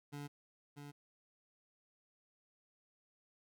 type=tone with echo; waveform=25% pulse; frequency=144.4 Hz; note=D3; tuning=29 cents flat; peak=-40 dBFS; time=0.12-0.28 s; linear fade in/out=20 ms; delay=640 ms; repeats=1; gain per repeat=-5 dB; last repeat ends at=0.92 s; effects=none